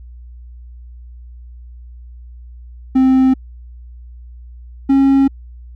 triangle tone pair in turn, 261.6 / 272.3 Hz, C4 / C#4, 0 / -31 cents, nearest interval minor second, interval 69 cents, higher second, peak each -6 dBFS, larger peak neither, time 2.95-3.34 / 4.89-5.28 s, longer neither, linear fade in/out 10 ms, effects added 60 Hz sine -33 dBFS peak until 5.75 s

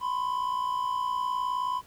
triangle tone pair together, 998 / 1057.3 Hz, B5 / C6, +18 / +18 cents, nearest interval minor second, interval 100 cents, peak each -26 / -31 dBFS, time 0-1.82 s, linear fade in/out 50 ms, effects pink hiss -56 dBFS RMS until 1.86 s

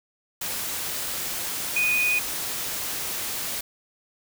sine tone in noise, 2478 Hz, D#7, 8 cents flat, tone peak -20 dBFS, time 1.76-2.19 s, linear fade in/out 5 ms, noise white, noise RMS -30 dBFS, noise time 0.41-3.61 s, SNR +7 dB, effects none

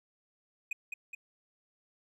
triangle tone with echo, 2488 Hz, D#7, 1 cent flat, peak -30 dBFS, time 0.71-0.73 s, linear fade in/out 5 ms, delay 210 ms, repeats 2, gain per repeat -4 dB, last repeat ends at 1.15 s, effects none

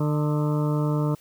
harmonic tone with a mistuned harmonic, 149.8 Hz, D3, 35 cents sharp, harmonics 1 / 2 / 3 / 4 / 6 / 7 / 8 / 9, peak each -22 / -28 / -32 / -34 / -38 / -39 / -40 / -41 dBFS, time 0-1.15 s, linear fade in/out 5 ms, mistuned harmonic 9, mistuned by -63 cents, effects white hiss -56 dBFS RMS until 1.2 s

